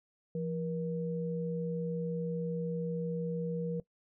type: tone pair together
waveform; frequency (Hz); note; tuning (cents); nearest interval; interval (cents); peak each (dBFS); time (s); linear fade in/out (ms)
sine; 169.9 / 476.4; F3 / A#4; -47 / +38; octave + tritone; 1785; -34 / -36; 0.35-3.8; 2
effects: noise-tail reverb RT60 0.1 s tail -19 dB re dry